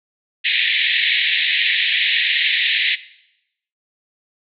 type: band-pass noise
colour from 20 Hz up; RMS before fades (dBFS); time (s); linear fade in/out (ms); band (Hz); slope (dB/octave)
pink; -18; 0.44-2.96; 20; 1800 to 3900; 96
effects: noise-tail reverb RT60 0.8 s tail -17 dB re dry